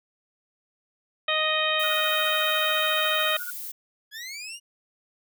harmonic tone, 622.3 Hz, D#5, in tune, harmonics 1 / 2 / 3 / 4 / 5 / 6, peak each -29 / -29 / -29 / -29 / -29 / -29 dBFS, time 1.28-3.37 s, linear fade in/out 5 ms
violet noise, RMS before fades -36 dBFS, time 1.79-3.72 s, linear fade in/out 10 ms
sine tone with tremolo, 1447 Hz, F#6, 39 cents flat, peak -31 dBFS, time 1.83-3.51 s, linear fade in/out 10 ms, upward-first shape triangle, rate 14 Hz, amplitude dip 95%
20% pulse linear sweep, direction up, 1645 to 2909 Hz, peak -30 dBFS, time 4.11-4.6 s, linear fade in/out 50 ms
effects none

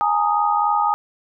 sine chord, Ab suspended second, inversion none, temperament equal with one note detuned, 830.6 / 914.2 / 1244.5 Hz, Ab5 / Bb5 / Eb6, 0 / -34 / 0 cents, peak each -19 / -22 / -20 dBFS, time 0.01-0.94 s, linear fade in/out 0 ms, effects none

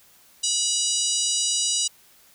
harmonic tone, 972 Hz, B5, 28 cents flat, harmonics 3 / 4 / 5 / 6 / 7 / 8 / 9, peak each -29 / -29 / -29 / -29 / -29 / -29 / -29 dBFS, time 0.43-1.88 s, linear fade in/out 10 ms, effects white hiss -55 dBFS RMS until 2.34 s

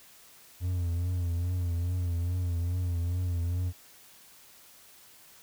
triangle tone with vibrato, 87.7 Hz, F2, 8 cents sharp, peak -25 dBFS, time 0.6-3.73 s, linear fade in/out 50 ms, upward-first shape triangle, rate 2.4 Hz, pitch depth 67 cents each way, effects white hiss -55 dBFS RMS until 5.42 s

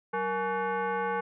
sine tone with frequency modulation, 189 Hz, F#3, 37 cents sharp, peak -27 dBFS, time 0.13-1.21 s, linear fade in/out 10 ms, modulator 657 Hz, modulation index 2, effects none

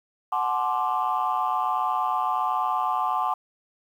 sine chord, D dominant seventh, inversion first, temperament equal with one note detuned, 740 / 861.4 / 1046.5 / 1174.7 Hz, F#5 / A5 / C6 / D6, 0 / -37 / 0 / 0 cents, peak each -27 dBFS, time 0.32-3.34 s, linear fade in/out 5 ms, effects tanh soft clip ceiling -15 dBFS + 9-bit

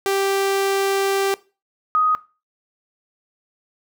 sawtooth / sine tone pair in turn, 392 / 1250.3 Hz, G4 / D#6, 0 / +8 cents, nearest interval octave + minor sixth, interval 2008 cents, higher second, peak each -14 dBFS, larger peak neither, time 0.06-1.34 / 1.95-2.15 s, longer first, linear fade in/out 0 ms, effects noise-tail reverb RT60 0.3 s tail -19 dB re dry

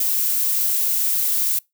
violet noise, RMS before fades -20 dBFS, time 0-1.59 s, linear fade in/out 5 ms, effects noise-tail reverb RT60 0.2 s tail -25 dB re dry

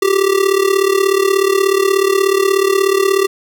square tone with amplitude modulation, 390 Hz, G4, 9 cents flat, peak -8 dBFS, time 0.02-3.27 s, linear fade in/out 5 ms, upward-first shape sine, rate 36.6 Hz, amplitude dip 80%, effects none

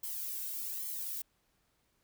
violet noise with flanger, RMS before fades -39 dBFS, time 0.03-1.22 s, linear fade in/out 5 ms, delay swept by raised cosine 0.93 to 1.92 ms, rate 1.2 Hz, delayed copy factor +0.9, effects pink hiss -75 dBFS RMS until 2.03 s

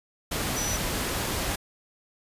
sine tone in noise, 5920 Hz, F#8, in tune, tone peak -30 dBFS, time 0.56-0.77 s, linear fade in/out 10 ms, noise pink, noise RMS -29 dBFS, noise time 0.31-1.56 s, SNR -4 dB, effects resampled to 32000 Hz

